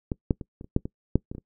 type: clicks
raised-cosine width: 3 ms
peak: -14 / -8 / -22 / -26 / -29 / -7 / -19 / -6 / -21 / -24 / -27 dBFS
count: 11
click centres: 0.118 / 0.308 / 0.412 / 0.611 / 0.644 / 0.764 / 0.855 / 1.156 / 1.315 / 1.35 / 1.382 s
effects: noise-tail reverb RT60 0.1 s tail -23 dB re dry